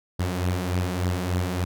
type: beating tone pair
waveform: sawtooth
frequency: 89.4 / 92.8 Hz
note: F2 / F#2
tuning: +41 / +6 cents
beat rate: 3.4 Hz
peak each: -21 / -25 dBFS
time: 0.19-1.65 s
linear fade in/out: 10 ms
effects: none